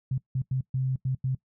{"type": "tone bursts at uneven times", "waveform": "sine", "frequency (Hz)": 130.81, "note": "C3", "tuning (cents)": 0, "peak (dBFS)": -24, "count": 6, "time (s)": [[0.11, 0.18], [0.35, 0.42], [0.51, 0.61], [0.74, 0.96], [1.05, 1.15], [1.24, 1.35]], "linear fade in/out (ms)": 5, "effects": ["noise-tail reverb RT60 0.1 s tail -20 dB re dry"]}